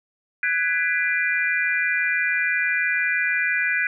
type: chord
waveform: sine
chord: G# half-diminished seventh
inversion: third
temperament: just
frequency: 1495.1 / 1661.2 / 1993.5 / 2392 Hz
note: F#6 / G#6 / B6 / D7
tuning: +18 / 0 / +16 / +31 cents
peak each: -25 dBFS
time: 0.43-3.87 s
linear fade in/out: 2 ms
effects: none